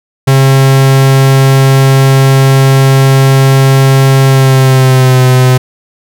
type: tone with pitch glide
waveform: 45% pulse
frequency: 134.8 to 128.05 Hz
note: C#3 to C3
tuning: -48 to -37 cents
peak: -3 dBFS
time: 0.27-5.58 s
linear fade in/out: 10 ms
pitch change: -89 cents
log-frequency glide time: 4.24-5.25 s
effects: none